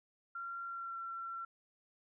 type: tone with pitch glide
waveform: sine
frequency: 1376 to 1356.3 Hz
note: F6 to E6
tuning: -26 to +49 cents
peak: -40 dBFS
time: 0.35-1.45 s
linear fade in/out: 5 ms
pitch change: -25 cents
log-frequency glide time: 0.65-0.99 s
effects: none